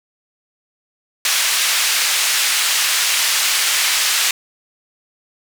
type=band-pass noise; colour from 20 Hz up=pink; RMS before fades=-17 dBFS; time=1.25-4.31 s; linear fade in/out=2 ms; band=2000 to 11000 Hz; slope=12 dB/octave; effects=none